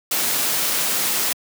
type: noise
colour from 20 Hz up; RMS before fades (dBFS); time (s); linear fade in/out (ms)
white; -21; 0.11-1.33; 5
effects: high-pass 150 Hz 12 dB/octave